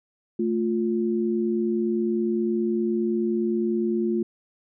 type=tone pair together; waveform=sine; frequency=221.3 / 351 Hz; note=A3 / F4; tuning=+10 / +9 cents; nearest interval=minor sixth; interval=799 cents; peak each=-24 dBFS; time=0.39-4.23 s; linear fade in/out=5 ms; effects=none